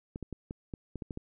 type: clicks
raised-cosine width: 3 ms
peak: -25 dBFS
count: 9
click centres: 0.159 / 0.227 / 0.327 / 0.509 / 0.738 / 0.957 / 1.022 / 1.108 / 1.174 s
effects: none